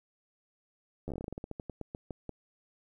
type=slowing click train; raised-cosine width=2 ms; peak=-25 dBFS; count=20; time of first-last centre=1.08-2.293 s; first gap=11 ms; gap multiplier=1.17; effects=11-bit

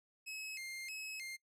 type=tone with vibrato; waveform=sawtooth; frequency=2329 Hz; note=D7; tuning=15 cents flat; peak=-40 dBFS; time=0.26-1.37 s; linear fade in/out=20 ms; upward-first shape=square; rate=1.6 Hz; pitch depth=170 cents each way; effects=noise-tail reverb RT60 0.1 s tail -23 dB re dry + low-pass 12000 Hz 12 dB/octave

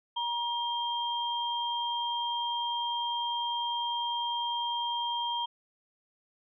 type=tone pair together; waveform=sine; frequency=950 / 3195 Hz; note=A#5 / G7; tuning=+33 / +32 cents; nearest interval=octave + major sixth; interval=2099 cents; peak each=-31 / -33 dBFS; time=0.16-5.46 s; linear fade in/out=10 ms; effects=none

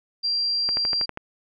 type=tone; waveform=sine; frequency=4739 Hz; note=D8; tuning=15 cents sharp; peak=-21 dBFS; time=0.23-1.06 s; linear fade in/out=20 ms
type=click train; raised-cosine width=0.5 ms; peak=-16 dBFS; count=7; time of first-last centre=0.69-1.174 s; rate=12.4 Hz
effects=none

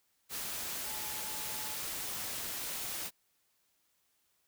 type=tone in noise; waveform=sine; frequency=860 Hz; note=A5; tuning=40 cents flat; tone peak=-49 dBFS; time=0.83-1.77 s; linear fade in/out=50 ms; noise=white; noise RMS=-39 dBFS; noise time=0.29-3.11 s; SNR=-13 dB; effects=white hiss -75 dBFS RMS until 4.47 s

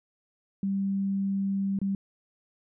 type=tone with dropouts; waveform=sine; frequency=196 Hz; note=G3; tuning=in tune; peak=-25 dBFS; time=0.63-1.95 s; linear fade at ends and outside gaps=2 ms; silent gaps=1.789-1.815 s; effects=none

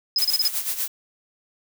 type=tone bursts; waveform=sine; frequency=5070 Hz; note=D#8; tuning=32 cents sharp; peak=-17 dBFS; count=6; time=0.16-0.478 s; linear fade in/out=2 ms; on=28 ms; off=30 ms
type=noise with tremolo; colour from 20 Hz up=blue; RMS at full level=-24 dBFS; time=0.18-0.88 s; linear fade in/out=5 ms; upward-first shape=sine; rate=8.2 Hz; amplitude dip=70%
effects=none

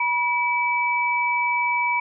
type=tone pair together; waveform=sine; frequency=967 / 2300 Hz; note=B5 / D7; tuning=-37 / -37 cents; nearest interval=octave + minor third; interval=1500 cents; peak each=-22 dBFS; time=0-2 s; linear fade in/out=5 ms; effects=none

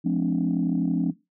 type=chord; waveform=sine; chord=D half-diminished seventh; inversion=first; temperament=equal with one note detuned; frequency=174.61 / 212.6 / 261.6 / 293.7 Hz; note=F3 / Ab3 / C4 / D4; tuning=0 / +41 / 0 / 0 cents; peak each=-24 / -28 / -25 / -26 dBFS; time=0.04-1.12 s; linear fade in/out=20 ms; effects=noise-tail reverb RT60 0.2 s tail -17 dB re dry + tanh soft clip ceiling -14 dBFS

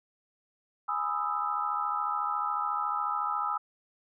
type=chord; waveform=sine; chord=E major seventh; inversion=first; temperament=equal; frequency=830.6 / 987.8 / 1244.5 / 1318.5 Hz; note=G#5 / B5 / D#6 / E6; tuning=0 / 0 / 0 / 0 cents; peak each=-35 / -37 / -32 / -32 dBFS; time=0.88-3.58 s; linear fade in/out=10 ms; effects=none

